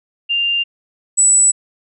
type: tone pair in turn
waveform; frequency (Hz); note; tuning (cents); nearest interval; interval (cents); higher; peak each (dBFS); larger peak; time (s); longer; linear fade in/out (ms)
sine; 2794 / 7903; F7 / B8; 0 / 0; octave + tritone; 1800; second; -14 / -8; second; 0.29-0.64 / 1.17-1.52; neither; 20
effects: none